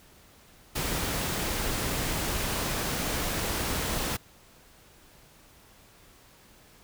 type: noise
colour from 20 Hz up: pink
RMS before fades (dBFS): -30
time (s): 0.75-4.17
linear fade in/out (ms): 10
effects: pink hiss -56 dBFS RMS until 6.83 s

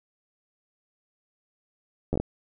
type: slowing click train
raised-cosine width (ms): 2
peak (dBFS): -13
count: 5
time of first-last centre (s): 2.13-2.2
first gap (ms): 11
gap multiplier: 1.32
effects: none

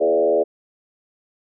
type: tone with frequency modulation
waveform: sine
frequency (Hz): 505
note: B4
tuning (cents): +39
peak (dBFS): -14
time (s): 0-0.44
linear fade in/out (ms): 20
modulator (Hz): 79.3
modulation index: 1.7
effects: none

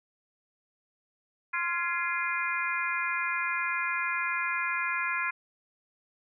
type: harmonic tone with a mistuned harmonic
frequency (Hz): 347.4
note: F4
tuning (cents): -9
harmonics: 3 / 4 / 5 / 6 / 7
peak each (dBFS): -34 / -34 / -34 / -34 / -34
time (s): 1.53-5.31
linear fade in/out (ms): 10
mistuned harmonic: 5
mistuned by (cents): -59
effects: none

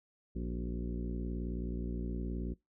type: harmonic tone with a mistuned harmonic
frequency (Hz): 59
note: A#1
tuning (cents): +22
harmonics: 1 / 2 / 3 / 4 / 5 / 6 / 7 / 8 / 9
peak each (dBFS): -37 / -48 / -41 / -43 / -46 / -46 / -57 / -58 / -61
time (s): 0.35-2.54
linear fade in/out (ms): 10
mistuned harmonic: 6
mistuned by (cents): +64
effects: noise-tail reverb RT60 0.2 s tail -24 dB re dry

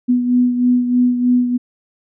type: beating tone pair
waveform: sine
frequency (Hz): 246.5 / 249.7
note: B3 / B3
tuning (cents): -3 / +19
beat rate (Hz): 3.2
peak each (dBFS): -12 / -20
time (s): 0.08-1.58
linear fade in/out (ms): 20
effects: none

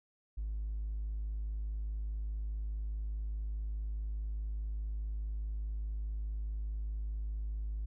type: tone with hard clipping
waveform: sine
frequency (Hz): 52.4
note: G#1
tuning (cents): +16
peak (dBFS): -35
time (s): 0.37-7.86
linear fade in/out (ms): 10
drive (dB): 1
effects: none

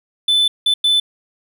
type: tone bursts at uneven times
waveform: triangle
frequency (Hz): 3510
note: A7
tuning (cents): -5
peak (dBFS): -10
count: 3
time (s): 0.28-0.48 / 0.66-0.74 / 0.84-1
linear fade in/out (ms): 5
effects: none

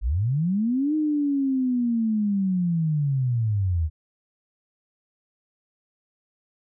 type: linear two-way sweep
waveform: sine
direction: up then down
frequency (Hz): 45 to 311.1 to 75.3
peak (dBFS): -20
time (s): 0.01-3.9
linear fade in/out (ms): 50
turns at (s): 0.95
effects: none

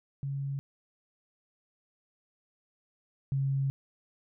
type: tone pair in turn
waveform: sine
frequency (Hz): 138.59 / 136.52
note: C#3 / C#3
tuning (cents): 0 / -26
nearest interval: unison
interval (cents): 26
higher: first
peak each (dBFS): -31 / -26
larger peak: second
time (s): 0.23-0.59 / 3.32-3.7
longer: second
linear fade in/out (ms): 0
effects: none

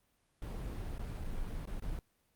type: noise with dropouts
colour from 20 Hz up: brown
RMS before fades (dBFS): -39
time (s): 0.42-1.99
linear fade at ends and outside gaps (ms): 1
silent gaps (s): 0.982-0.993 / 1.24-1.244 / 1.654-1.673 / 1.799-1.823
effects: pink hiss -75 dBFS RMS until 2.35 s + Opus 32 kbps

